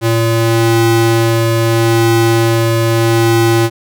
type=ring-modulated tone; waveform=40% pulse; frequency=228.8 Hz; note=A#3; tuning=32 cents flat; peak=-5 dBFS; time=0.01-3.7 s; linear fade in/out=50 ms; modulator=114 Hz; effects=none